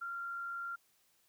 sine tone with frequency modulation, 1384 Hz, F6, 16 cents flat, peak -38 dBFS, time 0.01-0.76 s, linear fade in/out 10 ms, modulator 52.9 Hz, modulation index 0.27, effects white hiss -72 dBFS RMS until 1.28 s

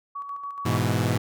sine tone with tremolo, 1129 Hz, C#6, 31 cents sharp, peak -30 dBFS, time 0.15-0.78 s, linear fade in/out 10 ms, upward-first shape square, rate 7 Hz, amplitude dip 45%
sawtooth chord, E major, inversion first, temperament equal, 103.83 / 123.47 / 164.81 Hz, G#2 / B2 / E3, 0 / 0 / 0 cents, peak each -21 / -21 / -25 dBFS, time 0.65-1.18 s, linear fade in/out 10 ms
effects none

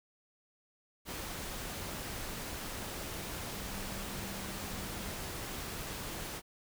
sine tone in noise, 196.2 Hz, G3, 2 cents sharp, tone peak -47 dBFS, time 3.51-5.13 s, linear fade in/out 50 ms, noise pink, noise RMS -41 dBFS, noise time 1.05-6.42 s, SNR -9 dB, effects none

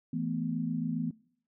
sine chord, E suspended fourth, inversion none, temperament just, 164.81 / 219.8 / 247.2 Hz, E3 / A3 / B3, 0 / -2 / +2 cents, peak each -34 / -36 / -33 dBFS, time 0.13-1.11 s, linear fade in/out 5 ms, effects noise-tail reverb RT60 0.6 s tail -23 dB re dry

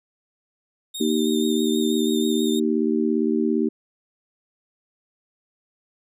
sawtooth tone with vibrato, 3669 Hz, A#7, 28 cents flat, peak -27 dBFS, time 0.94-2.6 s, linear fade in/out 10 ms, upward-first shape sine, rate 6.2 Hz, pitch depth 31 cents each way
harmonic tone, 77.5 Hz, D#2, 6 cents flat, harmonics 3 / 4 / 5, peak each -22 / -23 / -24 dBFS, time 1-3.69 s, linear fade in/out 10 ms
effects none

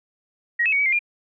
sine tone with pitch steps, 1894 / 2586 / 2241 / 2276 / 2108 / 2405 Hz, A#6 / E7 / C#7 / C#7 / C7 / D7, +27 / -34 / +18 / +45 / +12 / +41 cents, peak -17 dBFS, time 0.59-0.992 s, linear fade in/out 10 ms, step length 67 ms, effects none

